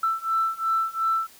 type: beating tone pair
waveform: sine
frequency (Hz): 1328 / 1330.8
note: E6 / E6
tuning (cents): +12 / +16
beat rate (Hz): 2.8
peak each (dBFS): -25 / -24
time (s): 0.03-1.27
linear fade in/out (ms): 5
effects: tanh soft clip ceiling -14 dBFS + white hiss -51 dBFS RMS until 1.39 s